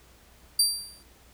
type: tone with exponential decay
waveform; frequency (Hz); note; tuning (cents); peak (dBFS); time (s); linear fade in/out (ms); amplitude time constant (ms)
25% pulse; 4699; D8; 0; -12; 0.59-1.03; 5; 95
effects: added 60 Hz sine -57 dBFS peak until 1.33 s + pink hiss -57 dBFS RMS until 1.33 s